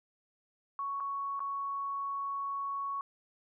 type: tone with dropouts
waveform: sine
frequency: 1112 Hz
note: C#6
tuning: 5 cents sharp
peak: -33 dBFS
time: 0.79-3.01 s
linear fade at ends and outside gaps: 1 ms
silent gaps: 1.001-1.005 / 1.394-1.403 s
effects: none